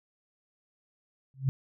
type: tone with exponential growth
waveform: sine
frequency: 133.8 Hz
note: C3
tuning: 39 cents sharp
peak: -19 dBFS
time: 1.34-1.49 s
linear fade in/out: 0 ms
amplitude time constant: 32 ms
effects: none